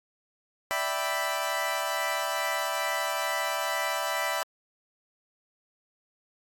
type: chord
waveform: 20% pulse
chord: E minor seventh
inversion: third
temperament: equal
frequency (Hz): 587.3 / 659.3 / 784 / 987.8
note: D5 / E5 / G5 / B5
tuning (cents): 0 / 0 / 0 / 0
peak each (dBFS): -29 / -27 / -30 / -27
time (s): 0.71-4.43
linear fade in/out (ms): 0
effects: AAC 64 kbps